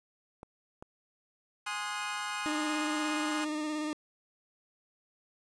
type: clicks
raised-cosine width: 1 ms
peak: -31 dBFS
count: 2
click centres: 0.431 / 0.825 s
type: chord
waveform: 25% pulse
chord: Ab dominant seventh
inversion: none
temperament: equal with one note detuned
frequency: 830.6 / 1046.5 / 1244.5 / 1448.7 Hz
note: Ab5 / C6 / Eb6 / Gb6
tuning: 0 / 0 / 0 / -37 cents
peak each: -36 dBFS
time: 1.66-3.45 s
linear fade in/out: 10 ms
type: tone with vibrato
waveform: 40% pulse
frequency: 304.6 Hz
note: D#4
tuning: 37 cents flat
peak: -31 dBFS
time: 2.46-3.93 s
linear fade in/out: 0 ms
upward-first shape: square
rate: 17 Hz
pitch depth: 20 cents each way
effects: resampled to 22050 Hz + 9-bit